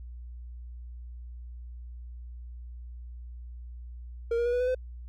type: tone with pitch steps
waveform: triangle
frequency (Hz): 465 / 473.7 / 482.5 / 491.5 / 500.7 / 510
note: A#4 / A#4 / B4 / B4 / B4 / C5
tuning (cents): -4 / +28 / -40 / -8 / +24 / -44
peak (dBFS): -22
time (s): 4.31-4.748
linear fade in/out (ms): 5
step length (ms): 73
effects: added 60 Hz sine -39 dBFS peak until 5.08 s + MP3 96 kbps